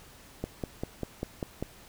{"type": "click train", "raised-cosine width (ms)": 2, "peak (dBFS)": -18, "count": 7, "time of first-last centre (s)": [0.44, 1.626], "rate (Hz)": 5.06, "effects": ["pink hiss -53 dBFS RMS until 1.88 s"]}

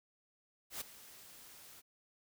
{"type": "noise with ADSR envelope", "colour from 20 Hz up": "white", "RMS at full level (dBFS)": -40, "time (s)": [0.7, 1.82], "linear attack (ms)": 110, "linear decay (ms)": 11, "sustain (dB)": -16, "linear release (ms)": 29, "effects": []}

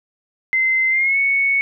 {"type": "tone with pitch glide", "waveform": "sine", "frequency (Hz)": [2068, 2216], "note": ["C7", "C#7"], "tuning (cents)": [-21, -1], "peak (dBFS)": -14, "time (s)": [0.53, 1.61], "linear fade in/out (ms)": 0, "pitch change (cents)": 120, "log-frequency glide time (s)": [0.9, 1.18], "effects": []}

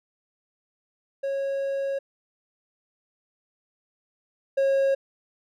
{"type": "tone pair in turn", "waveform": "triangle", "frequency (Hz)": [549, 544.6], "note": ["C#5", "C#5"], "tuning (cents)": [-17, -31], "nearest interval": "unison", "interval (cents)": 14, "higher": "first", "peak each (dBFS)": [-23, -17], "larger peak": "second", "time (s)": [[1.23, 1.99], [4.57, 4.95]], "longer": "first", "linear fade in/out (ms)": 10, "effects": []}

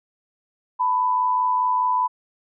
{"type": "tone pair together", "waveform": "sine", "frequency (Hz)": [889.1, 994], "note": ["A5", "B5"], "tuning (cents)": [18, 11], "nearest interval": "major second", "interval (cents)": 193, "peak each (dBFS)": [-27, -18], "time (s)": [0.79, 2.08], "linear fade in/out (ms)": 20, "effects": []}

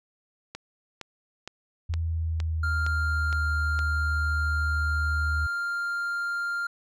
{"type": "click train", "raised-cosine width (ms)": 0.2, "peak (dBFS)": -19, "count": 8, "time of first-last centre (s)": [0.55, 3.791], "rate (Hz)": 2.16}
{"type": "tone with pitch glide", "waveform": "sine", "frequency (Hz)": [82.3, 76.79], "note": ["E2", "D#2"], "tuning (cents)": [-2, -22], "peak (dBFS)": -25, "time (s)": [1.89, 5.47], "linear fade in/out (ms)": 10, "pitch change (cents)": -120, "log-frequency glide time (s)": [2.01, 3.49]}
{"type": "tone", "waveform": "triangle", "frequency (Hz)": 1396.9, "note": "F6", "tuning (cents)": 0, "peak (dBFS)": -25, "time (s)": [2.63, 6.67], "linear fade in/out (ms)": 5}
{"effects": []}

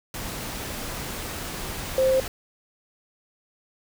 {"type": "tone in noise", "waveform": "sine", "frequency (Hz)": 525, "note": "C5", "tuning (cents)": 6, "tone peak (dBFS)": -17, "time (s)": [1.98, 2.2], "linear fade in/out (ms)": 2, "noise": "pink", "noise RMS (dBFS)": -33, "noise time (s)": [0.14, 2.28], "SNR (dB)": 13, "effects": []}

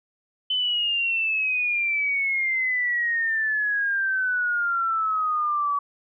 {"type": "exponential sweep", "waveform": "sine", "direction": "down", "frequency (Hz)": [3044, 1135], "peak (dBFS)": -21, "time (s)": [0.5, 5.79], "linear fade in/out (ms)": 5, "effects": []}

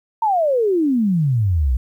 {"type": "exponential sweep", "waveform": "sine", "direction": "down", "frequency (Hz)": [926, 57.7], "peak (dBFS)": -14, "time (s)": [0.22, 1.77], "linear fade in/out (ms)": 5, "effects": ["9-bit"]}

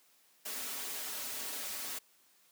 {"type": "noise with comb filter", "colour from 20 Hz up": "white", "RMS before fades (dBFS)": -40, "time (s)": [0.45, 1.99], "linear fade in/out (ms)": 10, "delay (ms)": 5.8, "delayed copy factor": -1, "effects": ["white hiss -67 dBFS RMS until 2.51 s", "high-pass 200 Hz 12 dB/octave"]}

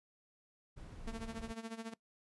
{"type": "noise", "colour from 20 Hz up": "brown", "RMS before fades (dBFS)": -48, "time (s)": [0.76, 1.53], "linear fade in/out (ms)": 20}
{"type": "tone with tremolo", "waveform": "sawtooth", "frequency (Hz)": 226, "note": "A3", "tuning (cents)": 47, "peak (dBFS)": -36, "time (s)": [1.07, 1.94], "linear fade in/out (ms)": 5, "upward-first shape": "sine", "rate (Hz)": 14, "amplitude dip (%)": 80}
{"effects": ["noise-tail reverb RT60 0.1 s tail -22 dB re dry", "resampled to 24000 Hz"]}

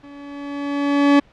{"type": "tone with level ramp", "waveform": "40% pulse", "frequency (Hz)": 284.5, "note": "C#4", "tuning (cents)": 45, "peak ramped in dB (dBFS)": [-38, -8], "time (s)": [0.03, 1.2], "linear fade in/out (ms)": 10, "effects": ["pink hiss -53 dBFS RMS until 1.32 s", "low-pass 3000 Hz 12 dB/octave"]}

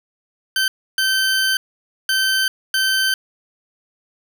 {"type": "tone bursts at uneven times", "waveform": "20% pulse", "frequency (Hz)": 1545, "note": "G6", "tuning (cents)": -26, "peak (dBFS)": -11, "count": 4, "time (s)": [[0.56, 0.68], [0.98, 1.57], [2.09, 2.48], [2.74, 3.14]], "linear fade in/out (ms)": 2, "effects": []}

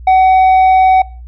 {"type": "tone with tanh clipping", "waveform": "sine", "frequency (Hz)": 753, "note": "F#5", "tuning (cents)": 30, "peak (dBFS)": -6, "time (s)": [0.07, 1.02], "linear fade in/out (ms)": 5, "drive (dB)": 5, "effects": ["noise-tail reverb RT60 0.4 s tail -24 dB re dry", "added 60 Hz sine -28 dBFS peak until 1.27 s"]}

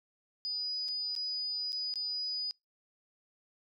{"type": "tone with dropouts", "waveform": "sine", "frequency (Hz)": 4951, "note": "D#8", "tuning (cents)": -9, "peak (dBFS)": -33, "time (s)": [0.45, 2.51], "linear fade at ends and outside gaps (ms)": 0, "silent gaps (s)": [[0.882, 0.886], [1.152, 1.163], [1.721, 1.729], [1.939, 1.957]], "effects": ["noise-tail reverb RT60 0.2 s tail -26 dB re dry"]}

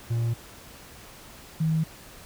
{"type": "tone pair in turn", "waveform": ["triangle", "sine"], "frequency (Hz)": [116.54, 159.38], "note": ["A#2", "D#3"], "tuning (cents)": [0, 42], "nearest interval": "perfect fourth", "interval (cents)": 542, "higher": "second", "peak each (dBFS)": -21, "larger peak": "neither", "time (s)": [[0.1, 0.34], [1.6, 1.84]], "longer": "neither", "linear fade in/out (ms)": 10, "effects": ["pink hiss -47 dBFS RMS until 2.25 s"]}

